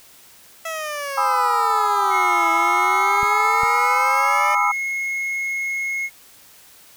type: exponential two-way sweep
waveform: 15% pulse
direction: down then up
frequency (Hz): 659.3 to 331 to 602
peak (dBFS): -19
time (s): 0.65-4.55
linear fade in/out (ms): 5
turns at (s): 2.51
type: chord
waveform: sine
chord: E major seventh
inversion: first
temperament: just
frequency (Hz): 824.1 / 988.9 / 1236.1 / 1318.5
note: G#5 / B5 / D#6 / E6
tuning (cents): -14 / +2 / -12 / 0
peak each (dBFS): -22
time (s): 1.17-4.72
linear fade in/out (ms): 10
type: tone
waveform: triangle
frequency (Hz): 2166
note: C#7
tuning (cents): -41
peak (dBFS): -20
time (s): 2.1-6.1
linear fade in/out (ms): 50
type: clicks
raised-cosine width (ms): 5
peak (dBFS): -21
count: 2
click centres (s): 3.231 / 3.634
effects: white hiss -48 dBFS RMS until 6.96 s